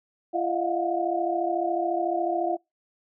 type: tone cluster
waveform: sine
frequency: 341.8 / 621 / 691 / 725 Hz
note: F4 / D#5 / F5 / F#5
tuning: -37 / -3 / -19 / -35 cents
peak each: -28 / -32 / -28 / -29 dBFS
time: 0.33-2.57 s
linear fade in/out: 20 ms
effects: noise-tail reverb RT60 0.2 s tail -25 dB re dry